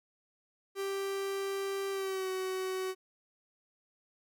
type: tone with pitch glide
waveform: 45% pulse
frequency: 392 to 375.4 Hz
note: G4 to F#4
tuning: 0 to +25 cents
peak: -33 dBFS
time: 0.75-2.95 s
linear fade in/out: 50 ms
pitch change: -75 cents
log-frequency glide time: 1.91-2.29 s
effects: none